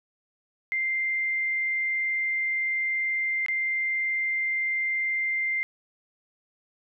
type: tone with dropouts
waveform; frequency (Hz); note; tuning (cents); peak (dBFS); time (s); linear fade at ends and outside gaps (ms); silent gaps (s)
sine; 2093; C7; 0; -24; 0.72-5.63; 0; 3.462-3.484
effects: none